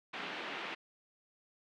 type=band-pass noise; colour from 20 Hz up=white; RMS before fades=-42 dBFS; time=0.13-0.75 s; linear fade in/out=10 ms; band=190 to 3000 Hz; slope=24 dB/octave; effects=none